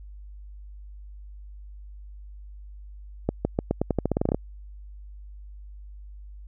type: accelerating click train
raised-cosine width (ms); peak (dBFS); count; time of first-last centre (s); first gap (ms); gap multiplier
2; -9; 15; 3.29-4.346; 160; 0.87
effects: added 50 Hz sine -40 dBFS peak until 6.47 s